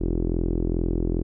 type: tone with low-pass filter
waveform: sawtooth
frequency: 42.39 Hz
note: E1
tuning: 49 cents sharp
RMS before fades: -24 dBFS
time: 0-1.23 s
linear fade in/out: 20 ms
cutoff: 350 Hz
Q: 4
effects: none